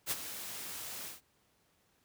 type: noise with ADSR envelope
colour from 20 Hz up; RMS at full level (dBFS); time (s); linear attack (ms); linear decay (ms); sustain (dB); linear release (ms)
white; -32; 0.06-1.21; 52; 34; -11; 150
effects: pink hiss -72 dBFS RMS until 2.04 s + high-pass 60 Hz 12 dB/octave